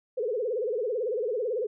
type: tone with vibrato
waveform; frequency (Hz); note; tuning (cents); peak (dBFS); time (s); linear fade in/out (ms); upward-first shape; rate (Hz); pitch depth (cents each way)
sine; 462.8; A#4; -13; -26; 0.17-1.67; 10; sine; 18; 200
effects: none